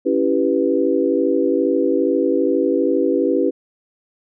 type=chord; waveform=sine; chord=C# half-diminished seventh; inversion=none; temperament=equal; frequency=277.2 / 329.6 / 392 / 493.9 Hz; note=C#4 / E4 / G4 / B4; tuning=0 / 0 / 0 / 0 cents; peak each=-20 dBFS; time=0.05-3.51 s; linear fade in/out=20 ms; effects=none